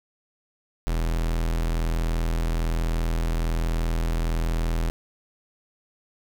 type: tone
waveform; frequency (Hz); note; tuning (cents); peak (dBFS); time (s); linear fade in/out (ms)
45% pulse; 41.2; E1; 0; -22; 0.87-4.9; 0
effects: none